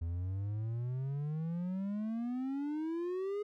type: exponential sweep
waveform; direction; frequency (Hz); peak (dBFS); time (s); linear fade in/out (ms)
triangle; up; 81.9 to 420; -32; 0.01-3.43; 10
effects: none